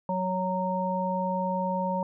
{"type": "harmonic tone", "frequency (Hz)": 185, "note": "F#3", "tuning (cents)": 0, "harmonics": [1, 3, 5], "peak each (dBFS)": [-30, -31, -29], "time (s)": [0.09, 2.03], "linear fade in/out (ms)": 2, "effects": []}